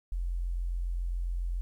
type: tone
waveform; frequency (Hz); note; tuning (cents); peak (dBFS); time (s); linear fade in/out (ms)
sine; 43.65; F1; 0; -29; 0.12-1.61; 0
effects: 11-bit